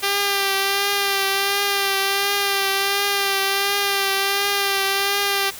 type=tone with vibrato; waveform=5% pulse; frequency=396.5 Hz; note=G4; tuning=20 cents sharp; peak=-7 dBFS; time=0.02-5.51 s; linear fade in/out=20 ms; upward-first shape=triangle; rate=1.4 Hz; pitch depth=31 cents each way; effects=white hiss -36 dBFS RMS until 5.59 s